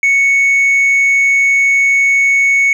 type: tone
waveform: sine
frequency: 2217 Hz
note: C#7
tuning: in tune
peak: -5 dBFS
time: 0.03-2.73 s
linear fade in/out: 2 ms
effects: tanh soft clip ceiling -7 dBFS + 7-bit